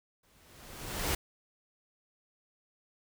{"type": "noise with exponential growth", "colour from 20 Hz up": "pink", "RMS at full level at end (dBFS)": -29, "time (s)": [0.23, 1.15], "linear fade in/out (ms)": 5, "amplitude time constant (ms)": 200, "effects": []}